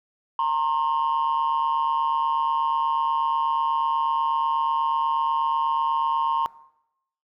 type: ring-modulated tone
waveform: triangle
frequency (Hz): 74.1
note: D2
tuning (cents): +16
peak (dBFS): -14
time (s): 0.39-6.46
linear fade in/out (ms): 0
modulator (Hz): 994
effects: noise-tail reverb RT60 0.8 s tail -21 dB re dry + tanh soft clip ceiling -16 dBFS